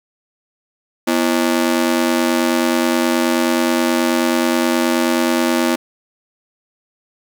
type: ring-modulated tone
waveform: sawtooth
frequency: 290 Hz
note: D4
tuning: 22 cents flat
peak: -7 dBFS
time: 1.07-5.76 s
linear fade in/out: 10 ms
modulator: 44.7 Hz
effects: 8-bit